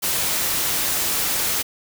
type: noise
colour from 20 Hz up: white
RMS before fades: -22 dBFS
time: 0.02-1.63 s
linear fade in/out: 20 ms
effects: none